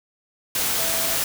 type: tone in noise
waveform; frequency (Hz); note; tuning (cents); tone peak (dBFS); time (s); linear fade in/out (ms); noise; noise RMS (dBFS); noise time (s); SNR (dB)
sine; 659.3; E5; 0; -32; 0.79-1.16; 2; white; -23; 0.55-1.24; -12
effects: none